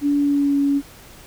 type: tone with pitch glide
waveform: sine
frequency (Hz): 287.1 to 281.5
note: D4 to C#4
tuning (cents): -39 to +27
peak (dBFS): -15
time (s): 0.01-0.82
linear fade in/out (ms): 50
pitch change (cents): -34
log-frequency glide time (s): 0.17-0.58
effects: pink hiss -44 dBFS RMS until 1.26 s